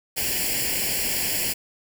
white noise with comb filter, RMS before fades -25 dBFS, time 0.16-1.54 s, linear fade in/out 20 ms, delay 0.4 ms, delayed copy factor +0.85, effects none

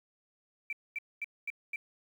sine tone bursts, 2333 Hz, D7, 12 cents flat, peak -33 dBFS, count 5, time 0.7-1.76 s, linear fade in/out 2 ms, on 28 ms, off 230 ms, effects 10-bit

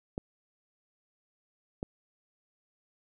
clicks, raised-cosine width 2 ms, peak -20 dBFS, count 2, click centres 0.179 / 1.829 s, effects none

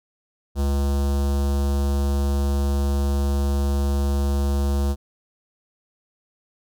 square tone with notch filter, 70 Hz, C#2, 18 cents sharp, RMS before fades -21 dBFS, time 0.55-4.96 s, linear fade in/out 50 ms, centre 2100 Hz, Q 0.68, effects none

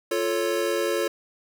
square chord, F augmented, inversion none, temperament equal, 349.2 / 440 / 554.4 Hz, F4 / A4 / C#5, 0 / 0 / 0 cents, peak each -28 dBFS, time 0.11-1.08 s, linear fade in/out 5 ms, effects none

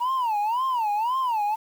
sine tone with vibrato, 932.3 Hz, A#5, in tune, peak -19 dBFS, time 0-1.56 s, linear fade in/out 20 ms, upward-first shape sine, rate 1.9 Hz, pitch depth 220 cents each way, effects tanh soft clip ceiling -21 dBFS + 8-bit

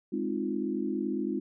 sine chord, F minor seventh, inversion first, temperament equal, 207.7 / 261.6 / 311.1 / 349.2 Hz, Ab3 / C4 / Eb4 / F4, 0 / 0 / 0 / 0 cents, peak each -34 dBFS, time 0.12-1.4 s, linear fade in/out 10 ms, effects none

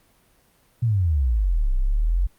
sine exponential two-way sweep, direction down then up, 123.47 to 30.87 to 47.37 Hz, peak -17 dBFS, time 0.82-2.27 s, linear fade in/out 10 ms, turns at 1.74 s, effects pink hiss -60 dBFS RMS until 2.38 s + Opus 32 kbps

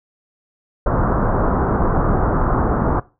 pink low-pass noise, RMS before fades -17 dBFS, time 0.86-3 s, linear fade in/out 5 ms, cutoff 1400 Hz, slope 48 dB/octave, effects noise-tail reverb RT60 0.3 s tail -20 dB re dry

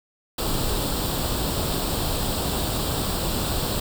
pink noise with comb filter, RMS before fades -25 dBFS, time 0.38-3.8 s, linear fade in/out 5 ms, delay 0.24 ms, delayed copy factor +0.65, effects none

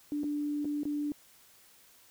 sine tone with dropouts, 293.7 Hz, D4, in tune, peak -30 dBFS, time 0.12-1.12 s, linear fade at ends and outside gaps 1 ms, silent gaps 0.234-0.241 / 0.646-0.653 / 0.833-0.853 s, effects white hiss -60 dBFS RMS until 2.1 s

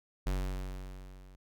square tone with level ramp, 46.81 Hz, F#1, 21 cents sharp, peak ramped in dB -29 to -53 dBFS, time 0.26-1.36 s, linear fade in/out 10 ms, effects none

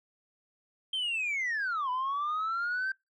sine linear two-way sweep, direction down then up, 3177 to 987.8 to 1571 Hz, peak -27 dBFS, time 0.93-2.92 s, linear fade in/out 5 ms, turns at 1.9 s, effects noise-tail reverb RT60 0.2 s tail -24 dB re dry + tanh soft clip ceiling -27 dBFS

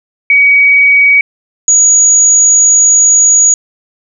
sine tone pair in turn, 2261 / 6775 Hz, C#7 / G#8, +34 / +34 cents, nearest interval octave + perfect fifth, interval 1900 cents, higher second, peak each -3 dBFS, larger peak neither, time 0.3-1.21 / 1.68-3.54 s, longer second, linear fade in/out 2 ms, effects none

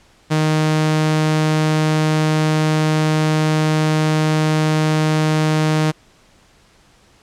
sawtooth tone, 155.3 Hz, D#3, 3 cents flat, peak -10 dBFS, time 0.3-5.92 s, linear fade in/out 20 ms, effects pink hiss -52 dBFS RMS until 7.22 s + low-pass 8000 Hz 12 dB/octave

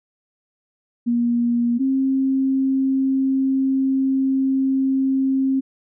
sine tone pair in turn, 237.9 / 267 Hz, A#3 / C4, +35 / +35 cents, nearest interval major second, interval 200 cents, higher second, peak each -16 dBFS, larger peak neither, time 1.06-1.79 / 1.79-5.61 s, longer second, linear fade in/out 20 ms, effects none

